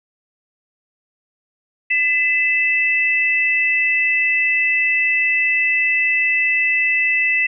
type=tone pair together; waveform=sine; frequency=2012 / 2637 Hz; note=B6 / E7; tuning=+32 / 0 cents; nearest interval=perfect fourth; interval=468 cents; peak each=-17 dBFS; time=1.9-7.47 s; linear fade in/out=10 ms; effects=none

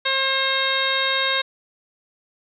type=harmonic tone; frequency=535 Hz; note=C5; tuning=38 cents sharp; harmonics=1 / 2 / 3 / 4 / 5 / 6 / 7 / 8; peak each=-28 / -27 / -25 / -27 / -31 / -32 / -24 / -32 dBFS; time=0.05-1.42 s; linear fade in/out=10 ms; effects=none

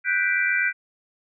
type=chord; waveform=sine; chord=G major seventh; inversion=third; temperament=equal; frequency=1480 / 1568 / 1975.5 / 2349 Hz; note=F#6 / G6 / B6 / D7; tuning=0 / 0 / 0 / 0 cents; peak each=-25 dBFS; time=0.04-0.73 s; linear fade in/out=50 ms; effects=none

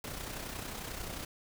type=noise with amplitude modulation; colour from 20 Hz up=pink; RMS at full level=-39 dBFS; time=0.04-1.25 s; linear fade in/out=2 ms; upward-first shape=sine; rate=31.2 Hz; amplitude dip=50%; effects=none

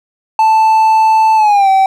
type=tone with pitch glide; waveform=triangle; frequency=880 to 770.5 Hz; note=A5 to G5; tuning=0 to -30 cents; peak=-4 dBFS; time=0.39-1.86 s; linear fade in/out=2 ms; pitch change=-230 cents; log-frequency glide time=1.36-1.69 s; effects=none

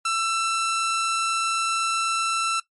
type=tone; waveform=sawtooth; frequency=1336 Hz; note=E6; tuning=23 cents sharp; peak=-18 dBFS; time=0.05-2.6 s; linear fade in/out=5 ms; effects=noise-tail reverb RT60 0.1 s tail -18 dB re dry + MP3 48 kbps

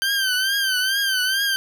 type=tone with vibrato; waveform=20% pulse; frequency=1556 Hz; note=G6; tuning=13 cents flat; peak=-14 dBFS; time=0.02-1.56 s; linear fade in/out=0 ms; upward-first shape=triangle; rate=2.3 Hz; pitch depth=92 cents each way; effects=none

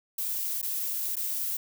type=noise with dropouts; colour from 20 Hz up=violet; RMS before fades=-31 dBFS; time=0.18-1.57 s; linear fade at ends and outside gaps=5 ms; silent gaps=0.616-0.627 / 1.157-1.166 s; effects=none

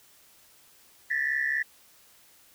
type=tone cluster; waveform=sine; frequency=1742 / 1806 / 1947 Hz; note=A6 / A6 / B6; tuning=-18 / +45 / -25 cents; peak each=-29 dBFS; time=1.1-1.63 s; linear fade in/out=10 ms; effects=tanh soft clip ceiling -16 dBFS + white hiss -58 dBFS RMS until 2.54 s

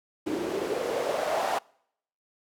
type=noise with band-pass filter sweep; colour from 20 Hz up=white; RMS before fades=-29 dBFS; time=0.26-1.59 s; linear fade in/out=10 ms; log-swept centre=320 to 770 Hz; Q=3.8; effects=noise-tail reverb RT60 0.7 s tail -26 dB re dry

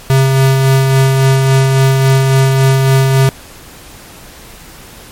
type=tone with tremolo; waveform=square; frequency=133.9 Hz; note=C3; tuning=40 cents sharp; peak=-6 dBFS; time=0.1-3.29 s; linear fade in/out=0 ms; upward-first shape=sine; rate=3.6 Hz; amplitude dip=30%; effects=pink hiss -35 dBFS RMS until 5.11 s + MP3 64 kbps

